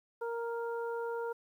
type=harmonic tone; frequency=466.2 Hz; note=A#4; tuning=in tune; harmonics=1 / 2 / 3; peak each=-35 / -41 / -45 dBFS; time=0.21-1.33 s; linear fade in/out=10 ms; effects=11-bit

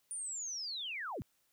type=linear sweep; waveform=sine; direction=down; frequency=9440 to 63.3 Hz; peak=-38 dBFS; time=0.11-1.22 s; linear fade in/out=0 ms; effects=white hiss -75 dBFS RMS until 1.52 s

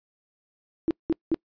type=tone bursts; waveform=sine; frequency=326.4 Hz; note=E4; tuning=17 cents flat; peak=-19 dBFS; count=3; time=0.88-1.344 s; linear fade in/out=0 ms; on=28 ms; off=190 ms; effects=noise-tail reverb RT60 0.1 s tail -26 dB re dry + resampled to 11025 Hz

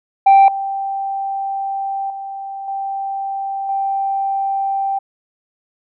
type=tone with level steps; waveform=sine; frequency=784 Hz; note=G5; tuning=in tune; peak=-3 / -19 / -25 / -20 / -16 dBFS; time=0.26-4.99 s; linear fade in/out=10 ms; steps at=0.48 / 2.1 / 2.68 / 3.69 s; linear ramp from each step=2 ms; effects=tanh soft clip ceiling -4 dBFS

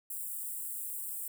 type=high-pass noise; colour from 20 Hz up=white; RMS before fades=-39 dBFS; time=0.1-1.28 s; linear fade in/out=5 ms; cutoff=7700 Hz; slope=96 dB/octave; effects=none

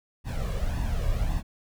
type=noise with flanger; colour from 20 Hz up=brown; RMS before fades=-27 dBFS; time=0.24-1.43 s; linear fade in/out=50 ms; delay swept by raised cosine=1.1 to 1.79 ms; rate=1.8 Hz; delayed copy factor=+0.7; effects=none

